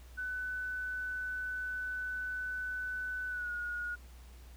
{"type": "tone with pitch glide", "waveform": "sine", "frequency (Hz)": [1500, 1444.7], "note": ["F#6", "F#6"], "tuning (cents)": [23, -42], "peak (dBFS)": -35, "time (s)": [0.17, 3.96], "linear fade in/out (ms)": 20, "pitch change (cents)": -65, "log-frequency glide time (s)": [3.29, 3.52], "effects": ["added 61 Hz sine -50 dBFS peak until 4.56 s", "pink hiss -61 dBFS RMS until 4.56 s"]}